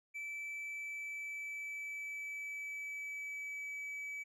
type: tone with pitch glide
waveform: triangle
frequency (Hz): 2318 to 2290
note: D7 to D7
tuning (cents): -23 to -44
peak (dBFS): -39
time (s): 0.14-4.24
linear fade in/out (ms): 20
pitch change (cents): -21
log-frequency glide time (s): 0.32-3.69
effects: none